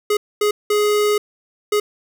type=tone bursts at uneven times; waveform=square; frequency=417.7 Hz; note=G#4; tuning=10 cents sharp; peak=-15 dBFS; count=4; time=0.1-0.17 / 0.41-0.51 / 0.7-1.18 / 1.72-1.8 s; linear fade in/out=5 ms; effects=none